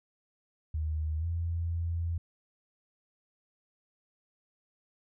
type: tone with pitch glide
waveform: sine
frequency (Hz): 77.78 to 84.33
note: D#2 to E2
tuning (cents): 0 to +40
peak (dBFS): -29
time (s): 0.74-2.18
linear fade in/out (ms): 5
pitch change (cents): +140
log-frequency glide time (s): 1.19-1.25
effects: none